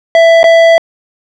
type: tone with dropouts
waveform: square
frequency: 663 Hz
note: E5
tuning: 10 cents sharp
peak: -3 dBFS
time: 0.15-0.78 s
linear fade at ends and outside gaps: 1 ms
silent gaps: 0.431-0.441 s
effects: low-pass 3000 Hz 12 dB/octave